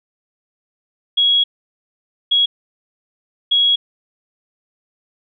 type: tone bursts at uneven times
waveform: sine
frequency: 3322 Hz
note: G#7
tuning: in tune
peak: -11 dBFS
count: 3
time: 1.17-1.44 / 2.31-2.46 / 3.51-3.76 s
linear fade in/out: 10 ms
effects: none